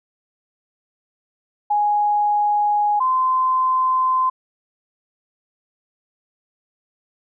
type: tone pair in turn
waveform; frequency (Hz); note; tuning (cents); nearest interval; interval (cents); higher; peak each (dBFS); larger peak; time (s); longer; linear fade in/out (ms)
sine; 830.6 / 1033.2; G#5 / C6; 0 / -22; major third; 378; second; -15; neither; 1.7-3 / 3-4.3; neither; 10
effects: none